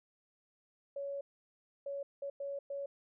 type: tone bursts at uneven times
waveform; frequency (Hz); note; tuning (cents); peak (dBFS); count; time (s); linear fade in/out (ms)
sine; 560; C#5; +18; -37; 5; 0.96-1.21 / 1.86-2.03 / 2.22-2.3 / 2.4-2.59 / 2.7-2.86; 5
effects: none